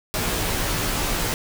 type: noise with comb filter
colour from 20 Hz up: pink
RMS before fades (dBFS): -24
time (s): 0.14-1.34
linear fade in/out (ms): 0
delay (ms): 15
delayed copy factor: -0.8
effects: none